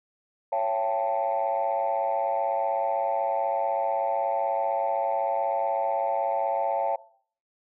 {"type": "chord", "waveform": "sine", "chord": "A dominant seventh", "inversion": "first", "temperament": "equal with one note detuned", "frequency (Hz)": [554.4, 675.4, 784, 880], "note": ["C#5", "E5", "G5", "A5"], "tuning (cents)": [0, 42, 0, 0], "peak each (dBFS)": -28, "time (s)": [0.52, 6.96], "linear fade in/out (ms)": 5, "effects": ["noise-tail reverb RT60 0.5 s tail -18 dB re dry", "tanh soft clip ceiling -17 dBFS"]}